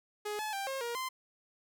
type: tone with pitch steps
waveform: sawtooth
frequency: 418.4 / 858 / 788 / 537 / 473 / 1038 Hz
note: G#4 / A5 / G5 / C5 / A#4 / C6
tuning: +13 / -44 / +9 / +45 / +25 / -14 cents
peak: -31 dBFS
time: 0.25-1.09 s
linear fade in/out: 10 ms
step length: 140 ms
effects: none